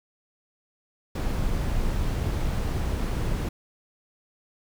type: noise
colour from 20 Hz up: brown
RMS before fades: -26 dBFS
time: 1.15-3.49 s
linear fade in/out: 5 ms
effects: none